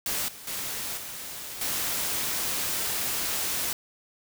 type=noise with level steps; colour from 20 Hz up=white; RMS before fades=-29 / -44 / -33 / -38 / -29 dBFS; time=0.06-3.73 s; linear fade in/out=2 ms; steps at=0.28 / 0.47 / 0.97 / 1.61 s; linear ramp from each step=5 ms; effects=none